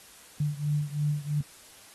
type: beating tone pair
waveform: sine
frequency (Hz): 146.83 / 149.83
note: D3 / D3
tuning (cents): 0 / +35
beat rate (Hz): 3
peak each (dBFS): -28 / -30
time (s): 0.4-1.41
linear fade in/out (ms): 5
effects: white hiss -52 dBFS RMS until 1.94 s + AAC 32 kbps